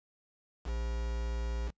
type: tone with quantisation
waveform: triangle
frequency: 57.7 Hz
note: A#1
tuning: 17 cents flat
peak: -30 dBFS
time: 0.64-1.72 s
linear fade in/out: 50 ms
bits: 7
effects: noise-tail reverb RT60 0.1 s tail -24 dB re dry + resampled to 16000 Hz